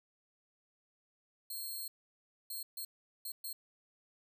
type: tone bursts at uneven times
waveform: 5% pulse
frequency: 4239 Hz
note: C8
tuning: 22 cents sharp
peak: -33 dBFS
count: 5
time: 1.5-1.88 / 2.5-2.63 / 2.77-2.85 / 3.25-3.32 / 3.44-3.53 s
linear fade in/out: 5 ms
effects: none